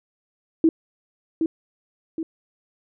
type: tone with echo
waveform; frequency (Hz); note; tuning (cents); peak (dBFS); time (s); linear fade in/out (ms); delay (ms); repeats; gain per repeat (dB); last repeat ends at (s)
sine; 323.9; E4; -30; -12; 0.64-0.69; 2; 770; 2; -6; 2.23
effects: none